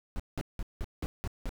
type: noise bursts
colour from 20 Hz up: brown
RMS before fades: -33 dBFS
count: 7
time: 0.16-1.492 s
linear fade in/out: 0 ms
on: 36 ms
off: 180 ms
effects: none